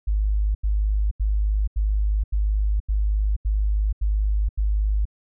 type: tone bursts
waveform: sine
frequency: 51.6 Hz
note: G#1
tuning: 10 cents flat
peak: -18 dBFS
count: 9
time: 0.07-5.054 s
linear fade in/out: 10 ms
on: 480 ms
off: 83 ms
effects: none